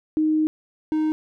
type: tone pair in turn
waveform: sine / triangle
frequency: 310.6 / 310.6 Hz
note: D#4 / D#4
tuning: -3 / -3 cents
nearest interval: unison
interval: 0 cents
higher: neither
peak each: -17 dBFS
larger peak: neither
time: 0.17-0.47 / 0.92-1.12 s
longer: first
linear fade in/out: 0 ms
effects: none